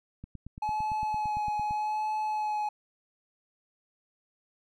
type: click train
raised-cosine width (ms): 5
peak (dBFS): -29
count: 14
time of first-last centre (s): 0.24-1.709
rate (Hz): 8.85
type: tone with vibrato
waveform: triangle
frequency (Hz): 850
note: G#5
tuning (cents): +40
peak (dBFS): -26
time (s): 0.62-2.69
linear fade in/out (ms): 5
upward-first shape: sine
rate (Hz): 0.82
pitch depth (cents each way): 18
effects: none

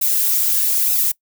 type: noise with flanger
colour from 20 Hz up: violet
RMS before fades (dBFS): -17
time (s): 0.01-1.12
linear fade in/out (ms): 10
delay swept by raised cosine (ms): 0.77 to 4.57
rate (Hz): 1.1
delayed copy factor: +0.7
effects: noise-tail reverb RT60 0.1 s tail -23 dB re dry

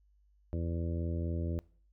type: harmonic tone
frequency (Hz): 84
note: E2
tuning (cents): +33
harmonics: 1 / 2 / 3 / 4 / 5 / 6 / 7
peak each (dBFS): -33 / -40 / -43 / -42 / -49 / -48 / -48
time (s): 0.53-1.59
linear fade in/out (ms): 0
effects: noise-tail reverb RT60 0.5 s tail -23 dB re dry + added 50 Hz sine -64 dBFS peak until 1.92 s

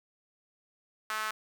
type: tone with high-pass filter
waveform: sawtooth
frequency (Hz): 216.4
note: A3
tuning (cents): -29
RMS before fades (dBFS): -34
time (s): 1.1-1.31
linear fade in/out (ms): 2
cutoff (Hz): 1300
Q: 2.8
effects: none

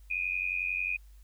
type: tone with amplitude modulation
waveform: sine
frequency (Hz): 2467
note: D#7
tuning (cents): -15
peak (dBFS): -25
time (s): 0.1-0.97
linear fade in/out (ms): 10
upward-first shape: sine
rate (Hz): 91.1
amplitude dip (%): 90
effects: added 50 Hz sine -50 dBFS peak until 1.23 s + white hiss -68 dBFS RMS until 1.23 s

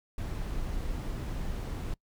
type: noise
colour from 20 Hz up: brown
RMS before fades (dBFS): -34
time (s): 0.18-1.94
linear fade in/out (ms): 2
effects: noise-tail reverb RT60 0.1 s tail -24 dB re dry

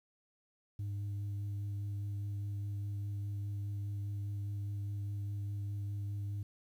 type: tone with vibrato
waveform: sine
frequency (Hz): 101.3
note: G#2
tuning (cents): -43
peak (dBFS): -33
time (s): 0.79-6.43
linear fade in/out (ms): 5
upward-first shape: sine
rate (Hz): 4.9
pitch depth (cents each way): 11
effects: tanh soft clip ceiling -35 dBFS + 11-bit

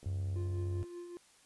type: click train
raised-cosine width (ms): 2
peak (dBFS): -40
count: 58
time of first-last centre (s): 0.03-0.841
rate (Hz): 70.3
type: tone with vibrato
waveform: sine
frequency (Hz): 93.6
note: F#2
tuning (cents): +20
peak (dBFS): -33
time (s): 0.06-0.83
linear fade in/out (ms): 0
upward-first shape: sine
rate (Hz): 15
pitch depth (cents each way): 10
type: tone with tremolo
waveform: triangle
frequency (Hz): 349.2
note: F4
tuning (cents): 0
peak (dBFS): -39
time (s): 0.36-1.17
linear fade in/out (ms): 0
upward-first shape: triangle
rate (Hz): 5.2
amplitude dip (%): 50
effects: white hiss -64 dBFS RMS until 1.45 s + resampled to 24000 Hz

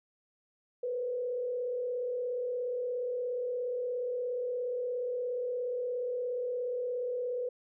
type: tone with frequency modulation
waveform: sine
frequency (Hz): 493.9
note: B4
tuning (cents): 0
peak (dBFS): -31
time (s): 0.83-7.49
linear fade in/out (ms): 5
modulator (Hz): 37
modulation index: 0.51
effects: none

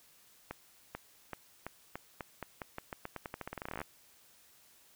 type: accelerating click train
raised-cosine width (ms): 0.5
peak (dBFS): -24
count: 28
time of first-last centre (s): 0.51-3.816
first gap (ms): 440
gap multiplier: 0.87
effects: white hiss -63 dBFS RMS until 4.95 s

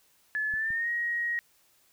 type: tone with pitch glide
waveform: sine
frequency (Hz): 1722 to 1888.7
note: A6 to A#6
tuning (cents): -38 to +22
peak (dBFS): -27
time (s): 0.35-1.39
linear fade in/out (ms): 0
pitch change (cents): +160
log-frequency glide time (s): 0.52-0.9
type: clicks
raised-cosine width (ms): 5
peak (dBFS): -35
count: 2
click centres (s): 0.539 / 0.705
effects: white hiss -65 dBFS RMS until 1.92 s

